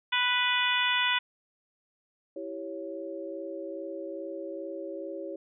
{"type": "harmonic tone", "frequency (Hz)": 493.9, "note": "B4", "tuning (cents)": 0, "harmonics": [2, 3, 4, 5, 6, 7], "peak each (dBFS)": [-31, -31, -31, -31, -31, -31], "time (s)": [0.12, 1.19], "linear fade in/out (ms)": 10}
{"type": "chord", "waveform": "sine", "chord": "C# diminished", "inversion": "first", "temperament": "equal", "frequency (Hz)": [329.6, 392, 554.4], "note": ["E4", "G4", "C#5"], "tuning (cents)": [0, 0, 0], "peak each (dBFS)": [-39, -40, -38], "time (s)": [2.36, 5.36], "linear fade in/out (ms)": 5}
{"effects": []}